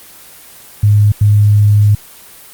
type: tone bursts at uneven times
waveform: sine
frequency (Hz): 103.83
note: G#2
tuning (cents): 0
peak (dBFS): -5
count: 2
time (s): 0.83-1.12 / 1.21-1.95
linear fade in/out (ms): 5
effects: white hiss -37 dBFS RMS until 2.53 s + Opus 24 kbps